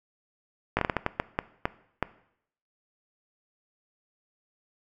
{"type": "slowing click train", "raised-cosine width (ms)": 0.5, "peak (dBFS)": -9, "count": 11, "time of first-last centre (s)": [0.77, 2.027], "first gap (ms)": 18, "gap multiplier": 1.4, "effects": ["noise-tail reverb RT60 0.7 s tail -18 dB re dry"]}